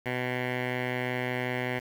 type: tone with low-pass filter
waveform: 10% pulse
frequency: 125.3 Hz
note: B2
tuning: 25 cents sharp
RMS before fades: -31 dBFS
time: 0.05-1.8 s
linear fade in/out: 20 ms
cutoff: 2300 Hz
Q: 4.3
effects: 8-bit